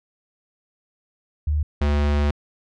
sine / square tone pair in turn, 75.1 / 72.88 Hz, D2 / D2, +39 / -13 cents, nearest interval minor second, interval 52 cents, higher first, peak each -18 dBFS, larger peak neither, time 1.47-1.63 / 1.81-2.31 s, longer second, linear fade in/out 5 ms, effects low-pass 4000 Hz 12 dB/octave

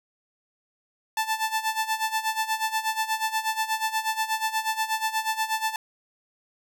sawtooth tone with tremolo, 880 Hz, A5, in tune, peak -18 dBFS, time 1.17-5.76 s, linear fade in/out 2 ms, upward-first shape sine, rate 8.3 Hz, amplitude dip 80%, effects none

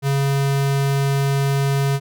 square tone, 138.59 Hz, C#3, in tune, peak -17 dBFS, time 0.02-2 s, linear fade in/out 50 ms, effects none

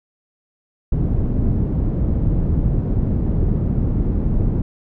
pink low-pass noise, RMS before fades -18 dBFS, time 0.92-4.62 s, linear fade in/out 5 ms, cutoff 230 Hz, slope 12 dB/octave, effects none

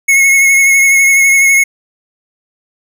square tone with vibrato, 2182 Hz, C#7, 28 cents flat, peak -6 dBFS, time 0.08-1.64 s, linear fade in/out 10 ms, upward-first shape sine, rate 12 Hz, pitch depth 24 cents each way, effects none

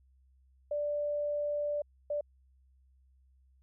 sine tone bursts at uneven times, 587.3 Hz, D5, in tune, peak -30 dBFS, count 2, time 0.71-1.82 / 2.1-2.21 s, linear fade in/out 5 ms, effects added 65 Hz sine -62 dBFS peak until 3.62 s

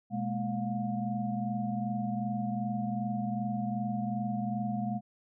sine tone cluster, 123.8 / 209.7 / 232.3 / 712 Hz, B2 / G#3 / A#3 / F5, +5 / +17 / -6 / +33 cents, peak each -38 / -32 / -39 / -37 dBFS, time 0.1-5.01 s, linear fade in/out 50 ms, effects none

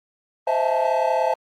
triangle tone cluster, 520 / 640 / 671 / 855 / 891 Hz, C5 / D#5 / E5 / A5 / A5, -11 / +49 / +31 / -50 / +22 cents, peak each -22 / -23 / -23 / -22 / -24 dBFS, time 0.47-1.34 s, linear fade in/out 5 ms, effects Opus 32 kbps

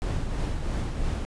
brown noise with tremolo, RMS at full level -26 dBFS, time 0.02-1.25 s, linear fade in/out 0 ms, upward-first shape triangle, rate 3 Hz, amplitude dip 45%, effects resampled to 22050 Hz

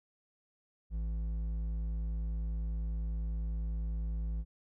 sine tone with hard clipping, 55 Hz, A1, in tune, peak -34 dBFS, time 0.9-4.45 s, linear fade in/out 50 ms, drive 6 dB, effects none

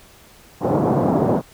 pink band-pass noise, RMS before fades -18 dBFS, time 0.6-1.42 s, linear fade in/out 50 ms, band 130 to 840 Hz, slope 24 dB/octave, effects pink hiss -48 dBFS RMS until 1.53 s

